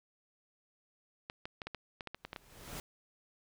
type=clicks; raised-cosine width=0.3 ms; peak=-25 dBFS; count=11; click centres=1.299 / 1.455 / 1.618 / 1.67 / 1.747 / 2.008 / 2.073 / 2.146 / 2.25 / 2.331 / 2.362 s
type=noise with exponential growth; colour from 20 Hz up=pink; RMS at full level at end=-41 dBFS; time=2.15-2.8 s; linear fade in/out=1 ms; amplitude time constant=140 ms
effects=none